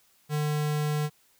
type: tone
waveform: square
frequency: 150 Hz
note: D3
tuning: 37 cents sharp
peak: -26 dBFS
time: 0.29-1.1 s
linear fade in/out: 50 ms
effects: white hiss -64 dBFS RMS until 1.39 s